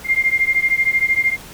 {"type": "beating tone pair", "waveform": "sine", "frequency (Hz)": [2105, 2118], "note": ["C7", "C7"], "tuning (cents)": [10, 21], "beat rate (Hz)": 13, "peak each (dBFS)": -17, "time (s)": [0.04, 1.37], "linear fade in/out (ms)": 50, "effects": ["pink hiss -38 dBFS RMS until 1.53 s"]}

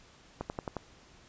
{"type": "click train", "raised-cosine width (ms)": 1, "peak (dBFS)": -20, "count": 5, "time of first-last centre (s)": [0.41, 0.767], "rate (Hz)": 11.2, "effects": ["pink hiss -58 dBFS RMS until 1.28 s", "resampled to 16000 Hz"]}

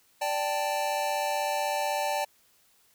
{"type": "chord", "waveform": "square", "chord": "D suspended fourth", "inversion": "none", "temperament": "equal", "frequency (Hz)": [587.3, 784, 880], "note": ["D5", "G5", "A5"], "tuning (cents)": [0, 0, 0], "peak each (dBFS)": -32, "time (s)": [0.21, 2.25], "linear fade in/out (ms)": 10, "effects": ["white hiss -64 dBFS RMS until 2.94 s"]}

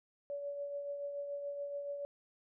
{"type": "tone with tremolo", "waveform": "sine", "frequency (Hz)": 570, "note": "C#5", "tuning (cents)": 48, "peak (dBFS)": -36, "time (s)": [0.3, 2.05], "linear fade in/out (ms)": 0, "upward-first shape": "triangle", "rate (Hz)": 7, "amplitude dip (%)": 45, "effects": []}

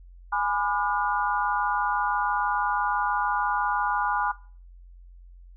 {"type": "chord", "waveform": "sine", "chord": "G# diminished seventh", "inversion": "none", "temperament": "just", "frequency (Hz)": [830.6, 996.7, 1196.1, 1435.3], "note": ["G#5", "B5", "D6", "F6"], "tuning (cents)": [0, 16, 31, 47], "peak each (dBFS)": [-27, -28, -30, -28], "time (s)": [0.32, 4.32], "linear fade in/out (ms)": 10, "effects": ["noise-tail reverb RT60 0.4 s tail -20 dB re dry", "added 44 Hz sine -45 dBFS peak until 5.56 s"]}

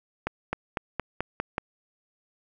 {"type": "accelerating click train", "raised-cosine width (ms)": 0.5, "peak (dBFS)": -12, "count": 7, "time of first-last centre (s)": [0.27, 1.581], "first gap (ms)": 260, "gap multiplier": 0.93, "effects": ["9-bit"]}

